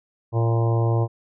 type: harmonic tone with a mistuned harmonic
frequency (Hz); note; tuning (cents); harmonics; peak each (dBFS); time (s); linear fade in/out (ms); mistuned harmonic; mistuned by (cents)
115.2; A#2; -20; 1 / 3 / 4 / 5 / 6 / 7 / 8 / 9; -18 / -28 / -30 / -32 / -34 / -35 / -36 / -37; 0.32-1.08; 50; 8; +32
effects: none